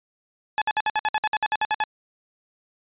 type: tone bursts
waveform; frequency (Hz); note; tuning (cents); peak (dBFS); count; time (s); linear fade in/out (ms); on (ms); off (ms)
sawtooth; 857; A5; -46; -16; 14; 0.58-1.838; 0; 36; 58
effects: resampled to 8000 Hz